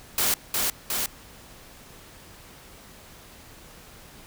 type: noise with echo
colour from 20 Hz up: white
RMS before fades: -23 dBFS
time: 0.18-0.34 s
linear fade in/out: 2 ms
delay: 360 ms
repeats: 2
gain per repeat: -2 dB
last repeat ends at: 1.06 s
effects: pink hiss -48 dBFS RMS until 4.26 s